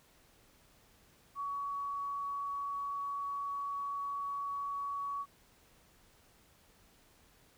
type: tone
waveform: sine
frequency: 1126 Hz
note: C#6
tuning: 27 cents sharp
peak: -35 dBFS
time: 1.35-5.26 s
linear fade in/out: 50 ms
effects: pink hiss -65 dBFS RMS until 7.57 s